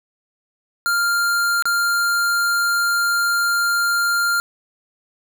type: tone with dropouts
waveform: square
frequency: 1396.9 Hz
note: F6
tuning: in tune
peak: -17 dBFS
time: 0.86-4.4 s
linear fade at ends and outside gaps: 0 ms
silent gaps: 1.624-1.655 s
effects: none